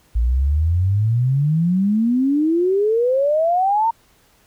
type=exponential sweep; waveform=sine; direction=up; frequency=55.4 to 932.3 Hz; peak=-14 dBFS; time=0.15-3.91 s; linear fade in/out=10 ms; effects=pink hiss -56 dBFS RMS until 4.46 s